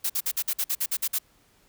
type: noise bursts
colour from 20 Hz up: blue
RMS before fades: -26 dBFS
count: 11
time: 0.04-1.188 s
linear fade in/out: 10 ms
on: 58 ms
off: 51 ms
effects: pink hiss -62 dBFS RMS until 1.68 s